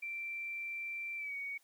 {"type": "tone with pitch glide", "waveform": "sine", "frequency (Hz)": [2349, 2240], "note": ["D7", "C#7"], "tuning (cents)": [0, 18], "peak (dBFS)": -38, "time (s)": [0.02, 1.58], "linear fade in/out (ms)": 10, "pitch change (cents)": -82, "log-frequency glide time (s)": [1.17, 1.35], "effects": ["white hiss -70 dBFS RMS until 1.63 s", "high-pass 300 Hz 12 dB/octave"]}